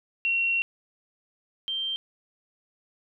sine tone pair in turn, 2734 / 3150 Hz, F7 / G7, -37 / +8 cents, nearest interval major second, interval 245 cents, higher second, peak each -22 / -27 dBFS, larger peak first, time 0.25-0.62 / 1.68-1.96 s, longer first, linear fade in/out 0 ms, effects none

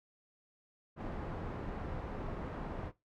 pink low-pass noise, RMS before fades -41 dBFS, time 0.96-2.92 s, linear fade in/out 50 ms, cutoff 1100 Hz, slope 12 dB/octave, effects noise-tail reverb RT60 0.2 s tail -17 dB re dry

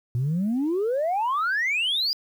sine exponential sweep, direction up, 116 to 4978 Hz, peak -20 dBFS, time 0.15-2.13 s, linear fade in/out 0 ms, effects tanh soft clip ceiling -19 dBFS + 9-bit

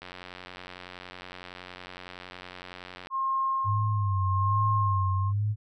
click train, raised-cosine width 0.3 ms, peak -25 dBFS, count 278, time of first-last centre 0.02-3.071 s, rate 90.8 Hz
sine tone with tremolo, 1068 Hz, C6, 35 cents sharp, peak -24 dBFS, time 3.1-5.33 s, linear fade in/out 50 ms, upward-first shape sine, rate 0.8 Hz, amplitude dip 65%
sine tone with vibrato, 100 Hz, G2, 35 cents sharp, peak -24 dBFS, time 3.64-5.56 s, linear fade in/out 50 ms, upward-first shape sine, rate 1.2 Hz, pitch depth 100 cents each way
effects none

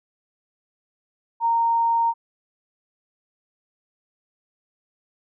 sine tone, 925 Hz, A#5, 14 cents flat, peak -17 dBFS, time 1.4-2.14 s, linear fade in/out 50 ms, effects none

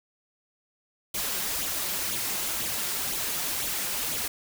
white noise with flanger, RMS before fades -30 dBFS, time 1.14-4.28 s, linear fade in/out 5 ms, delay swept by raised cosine 0.28 to 5.68 ms, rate 2 Hz, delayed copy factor +0.55, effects none

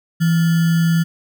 sine tone with sample-and-hold, 166.1 Hz, E3, 13 cents sharp, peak -12 dBFS, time 0.2-1.04 s, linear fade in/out 20 ms, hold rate 1575 Hz, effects none

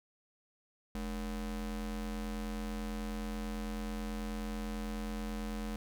square ring-modulated tone, 128.9 Hz, C3, 26 cents flat, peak -34 dBFS, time 0.95-5.76 s, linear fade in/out 0 ms, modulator 84.3 Hz, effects none

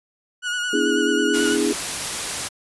30% pulse tone with vibrato, 1457 Hz, F#6, 27 cents flat, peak -20 dBFS, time 0.42-1.58 s, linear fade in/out 50 ms, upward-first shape sine, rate 9.2 Hz, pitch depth 30 cents each way
sine chord, E dominant seventh, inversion second, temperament equal, 246.9 / 293.7 / 329.6 / 415.3 Hz, B3 / D4 / E4 / G#4, 0 / 0 / 0 / 0 cents, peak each -26 / -23 / -24 / -22 dBFS, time 0.73-1.73 s, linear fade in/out 5 ms
white noise, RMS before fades -26 dBFS, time 1.33-2.49 s, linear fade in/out 20 ms
effects resampled to 24000 Hz

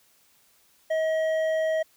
sine tone with hard clipping, 636 Hz, D#5, 38 cents sharp, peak -24 dBFS, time 0.9-1.83 s, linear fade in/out 10 ms, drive 7 dB, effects white hiss -62 dBFS RMS until 1.96 s

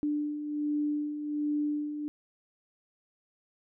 sine beating tone pair, 295.2 / 296.5 Hz, D4 / D4, +9 / +17 cents, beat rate 1.3 Hz, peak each -37 / -29 dBFS, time 0.03-2.08 s, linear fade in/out 0 ms, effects none

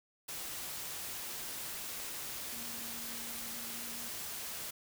sine tone in noise, 233.2 Hz, A#3, 1 cent sharp, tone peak -52 dBFS, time 2.52-4.09 s, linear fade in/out 10 ms, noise white, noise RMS -42 dBFS, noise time 0.28-4.71 s, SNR -13 dB, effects none

